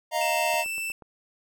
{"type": "chord", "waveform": "square", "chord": "Eb suspended second", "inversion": "none", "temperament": "equal", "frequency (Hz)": [622.3, 698.5, 932.3], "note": ["Eb5", "F5", "Bb5"], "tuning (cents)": [0, 0, 0], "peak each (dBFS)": -29, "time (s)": [0.11, 0.65], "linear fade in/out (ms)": 50}
{"type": "tone", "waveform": "45% pulse", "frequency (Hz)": 2659, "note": "E7", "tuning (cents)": 14, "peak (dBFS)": -29, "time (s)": [0.21, 0.92], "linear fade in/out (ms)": 2}
{"type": "click train", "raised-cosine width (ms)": 1, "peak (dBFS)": -32, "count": 5, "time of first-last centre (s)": [0.54, 1.023], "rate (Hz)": 8.29}
{"effects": []}